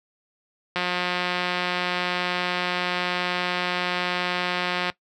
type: click train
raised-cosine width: 0.3 ms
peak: -9 dBFS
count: 742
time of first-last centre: 0.76-4.9 s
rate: 179 Hz
effects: noise-tail reverb RT60 0.1 s tail -19 dB re dry + high-pass 80 Hz 12 dB/octave